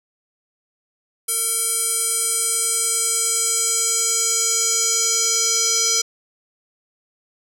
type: tone with band-pass filter sweep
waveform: square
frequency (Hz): 454.8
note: A#4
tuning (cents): -43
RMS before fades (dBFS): -20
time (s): 1.28-6.02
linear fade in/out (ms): 10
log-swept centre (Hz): 10000 to 6000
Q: 4.1
effects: none